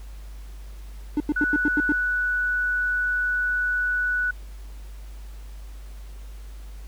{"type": "tone bursts", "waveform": "triangle", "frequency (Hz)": 297.2, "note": "D4", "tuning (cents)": 21, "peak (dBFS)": -17, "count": 7, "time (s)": [1.17, 1.922], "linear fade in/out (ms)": 2, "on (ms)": 32, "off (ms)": 88}
{"type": "tone", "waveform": "sine", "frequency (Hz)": 1479, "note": "F#6", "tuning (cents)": -1, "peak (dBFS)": -21, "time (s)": [1.36, 4.31], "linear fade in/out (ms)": 5}
{"effects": ["added 50 Hz sine -36 dBFS peak until 6.87 s", "pink hiss -53 dBFS RMS until 6.87 s"]}